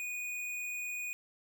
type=tone; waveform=square; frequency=2468 Hz; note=D#7; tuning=15 cents flat; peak=-37 dBFS; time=0-1.13 s; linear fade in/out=0 ms; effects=none